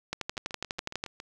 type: two click trains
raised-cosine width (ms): 0.2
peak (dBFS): -23 / -14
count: 7 / 12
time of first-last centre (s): 0.37-1.201 / 0.13-1.039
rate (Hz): 7.22 / 12.1
effects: none